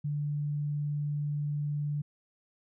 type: tone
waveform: sine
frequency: 146.83 Hz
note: D3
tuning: in tune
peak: -29 dBFS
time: 0.04-2.02 s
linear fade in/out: 10 ms
effects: none

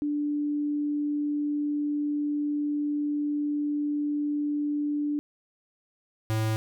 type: tone pair in turn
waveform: sine / square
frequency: 293.7 / 110.01 Hz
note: D4 / A2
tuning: 0 / 0 cents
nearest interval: octave + perfect fourth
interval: 1700 cents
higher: first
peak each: -25 dBFS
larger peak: neither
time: 0.02-5.19 / 6.3-6.56 s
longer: first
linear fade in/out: 0 ms
effects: none

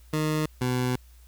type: tone pair in turn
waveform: 20% pulse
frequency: 154.4 / 125.64 Hz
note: D#3 / B2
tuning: -13 / +30 cents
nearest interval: major third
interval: 357 cents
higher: first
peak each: -19 dBFS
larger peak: neither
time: 0.13-0.46 / 0.61-0.96 s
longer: second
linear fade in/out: 5 ms
effects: added 60 Hz sine -49 dBFS peak until 1.27 s + white hiss -61 dBFS RMS until 1.27 s

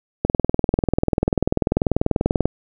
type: click train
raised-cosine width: 2 ms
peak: -3 dBFS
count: 46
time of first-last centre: 0.25-2.456 s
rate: 20.4 Hz
effects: none

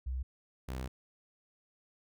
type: tone pair in turn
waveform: sine / sawtooth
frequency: 64.1 / 64.33 Hz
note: C2 / C2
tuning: -35 / -29 cents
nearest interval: unison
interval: 6 cents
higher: second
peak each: -33 / -33 dBFS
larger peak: neither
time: 0.06-0.23 / 0.68-0.88 s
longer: second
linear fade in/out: 10 ms
effects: none

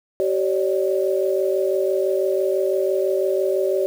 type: tone cluster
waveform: sine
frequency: 382.6 / 552 / 598 Hz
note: G4 / C#5 / D5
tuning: -42 / -7 / +31 cents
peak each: -20 / -23 / -24 dBFS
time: 0.2-3.86 s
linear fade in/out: 0 ms
effects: 7-bit

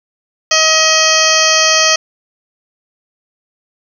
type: harmonic tone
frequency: 634 Hz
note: D#5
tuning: 32 cents sharp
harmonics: 1 / 2 / 3 / 4 / 5 / 7 / 8 / 9 / 10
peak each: -17 / -17 / -17 / -17 / -17 / -17 / -17 / -17 / -17 dBFS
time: 0.51-1.96 s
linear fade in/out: 5 ms
effects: 7-bit

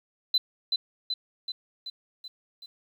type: tone with echo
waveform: sine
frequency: 4031 Hz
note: B7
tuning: 35 cents sharp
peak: -18 dBFS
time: 0.34-0.38 s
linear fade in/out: 5 ms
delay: 380 ms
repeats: 6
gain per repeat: -4 dB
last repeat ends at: 2.66 s
effects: tanh soft clip ceiling -15 dBFS + 10-bit

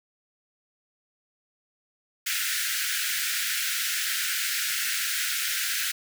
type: high-pass noise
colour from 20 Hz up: pink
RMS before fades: -28 dBFS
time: 2.26-5.92 s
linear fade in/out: 10 ms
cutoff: 1400 Hz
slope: 96 dB/octave
effects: none

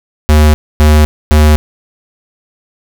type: tone bursts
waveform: square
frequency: 76 Hz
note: D#2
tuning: 40 cents flat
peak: -4 dBFS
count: 3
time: 0.29-1.56 s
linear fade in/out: 0 ms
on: 250 ms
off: 260 ms
effects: none

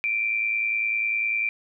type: tone pair together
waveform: sine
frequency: 2349 / 2459 Hz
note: D7 / D#7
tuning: 0 / -21 cents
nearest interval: minor second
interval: 79 cents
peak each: -23 / -29 dBFS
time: 0.04-1.49 s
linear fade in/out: 0 ms
effects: none

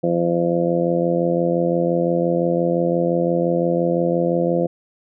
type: harmonic tone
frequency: 85.8 Hz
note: F2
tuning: 30 cents flat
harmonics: 2 / 3 / 4 / 5 / 6 / 7 / 8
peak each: -22 / -29 / -22 / -32 / -20 / -28 / -28 dBFS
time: 0.03-4.67 s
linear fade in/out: 10 ms
effects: none

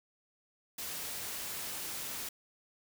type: noise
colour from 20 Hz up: white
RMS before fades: -40 dBFS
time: 0.78-2.29 s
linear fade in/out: 5 ms
effects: none

